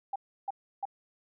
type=tone bursts; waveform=sine; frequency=792 Hz; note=G5; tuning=18 cents sharp; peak=-30 dBFS; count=3; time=0.13-0.854 s; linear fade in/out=5 ms; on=28 ms; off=320 ms; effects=none